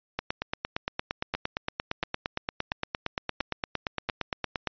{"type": "two click trains", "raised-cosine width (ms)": 0.3, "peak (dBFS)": [-14, -12], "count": [5, 40], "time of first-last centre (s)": [[1.35, 4.09], [0.19, 4.673]], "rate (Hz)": [1.46, 8.7], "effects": ["resampled to 11025 Hz"]}